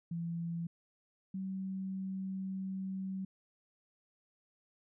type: tone pair in turn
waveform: sine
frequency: 168.8 / 190.62 Hz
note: E3 / G3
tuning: +41 / -48 cents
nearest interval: major second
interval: 211 cents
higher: second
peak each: -35 / -36 dBFS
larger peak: first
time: 0.11-0.67 / 1.34-3.25 s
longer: second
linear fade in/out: 5 ms
effects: none